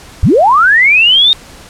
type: linear sweep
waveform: sine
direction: up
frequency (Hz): 52.2 to 3729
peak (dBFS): -4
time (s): 0.23-1.33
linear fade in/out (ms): 0
effects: pink hiss -35 dBFS RMS until 1.69 s + low-pass 10000 Hz 12 dB/octave

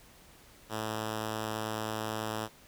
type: tone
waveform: 5% pulse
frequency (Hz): 109.2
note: A2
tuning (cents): -13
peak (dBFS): -22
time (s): 0.69-2.49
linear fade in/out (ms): 50
effects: pink hiss -57 dBFS RMS until 2.67 s

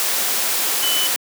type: tone in noise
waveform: sine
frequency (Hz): 2998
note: F#7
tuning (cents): +22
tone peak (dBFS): -20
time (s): 0.83-1.07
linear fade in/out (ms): 0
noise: white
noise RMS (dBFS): -20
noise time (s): 0-1.16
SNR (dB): -3
effects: high-pass 300 Hz 12 dB/octave

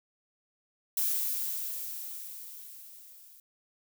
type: noise with level ramp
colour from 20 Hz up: violet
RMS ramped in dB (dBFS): -28 to -55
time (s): 0.97-3.4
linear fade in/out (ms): 2
effects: none

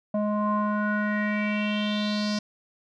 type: tone with low-pass filter sweep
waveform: square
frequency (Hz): 209.4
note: G#3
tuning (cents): +15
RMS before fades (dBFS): -26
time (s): 0.14-2.39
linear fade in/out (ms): 5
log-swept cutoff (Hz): 760 to 5200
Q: 5.3
effects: none

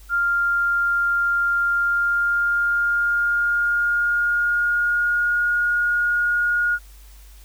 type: tone with pitch glide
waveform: sine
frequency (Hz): 1396.9 to 1433.7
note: F6 to F6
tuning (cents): 0 to +45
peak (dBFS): -17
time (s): 0.09-6.79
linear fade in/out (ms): 50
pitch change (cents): +45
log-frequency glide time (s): 1.64-5.44
effects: added 50 Hz sine -42 dBFS peak until 7.44 s + white hiss -52 dBFS RMS until 7.44 s

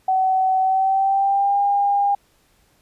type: tone with pitch glide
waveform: sine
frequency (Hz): 756 to 805.6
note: F#5 to G5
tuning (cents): +37 to +47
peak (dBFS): -15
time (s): 0.08-2.15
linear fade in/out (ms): 5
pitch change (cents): +110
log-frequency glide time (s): 0.6-1.6
effects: pink hiss -60 dBFS RMS until 2.81 s + resampled to 32000 Hz

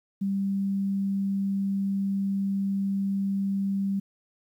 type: tone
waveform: sine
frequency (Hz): 196.4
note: G3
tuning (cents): +4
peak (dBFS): -24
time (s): 0.21-4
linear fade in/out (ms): 10
effects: 10-bit

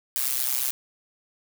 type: noise with amplitude modulation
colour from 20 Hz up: blue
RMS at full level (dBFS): -22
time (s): 0.16-0.71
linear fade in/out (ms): 0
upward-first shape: sine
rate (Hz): 129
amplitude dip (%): 100
effects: none

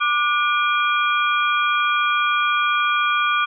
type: tone cluster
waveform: sine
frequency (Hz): 1186 / 1452 / 2395 / 3265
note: D6 / F#6 / D7 / G#7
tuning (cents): +17 / -33 / +33 / -30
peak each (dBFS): -19 / -22 / -24 / -27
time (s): 0-3.46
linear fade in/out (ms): 20
effects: none

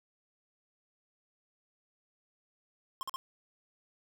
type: tone bursts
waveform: square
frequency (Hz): 1065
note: C6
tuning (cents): +30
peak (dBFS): -36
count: 3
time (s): 3.01-3.16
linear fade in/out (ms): 0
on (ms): 20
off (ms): 45
effects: none

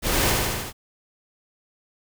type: noise with echo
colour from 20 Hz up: pink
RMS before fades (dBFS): -23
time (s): 0.02-0.35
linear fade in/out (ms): 50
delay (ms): 76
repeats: 5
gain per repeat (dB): -2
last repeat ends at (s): 0.73
effects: none

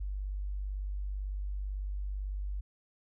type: tone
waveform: sine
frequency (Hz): 49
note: G1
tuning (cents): 0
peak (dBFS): -33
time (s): 0-2.61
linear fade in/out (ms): 10
effects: none

